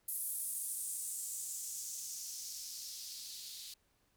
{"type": "noise with band-pass filter sweep", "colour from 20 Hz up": "violet", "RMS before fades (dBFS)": -43, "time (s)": [0.08, 3.74], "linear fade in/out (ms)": 5, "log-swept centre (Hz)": [11000, 3900], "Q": 2.7, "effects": ["pink hiss -75 dBFS RMS until 4.16 s"]}